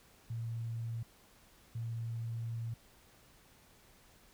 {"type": "tone bursts at uneven times", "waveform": "sine", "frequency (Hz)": 115.2, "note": "A#2", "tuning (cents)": -20, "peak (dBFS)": -36, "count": 2, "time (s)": [[0.3, 1.03], [1.75, 2.74]], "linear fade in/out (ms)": 5, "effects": ["pink hiss -63 dBFS RMS until 4.33 s"]}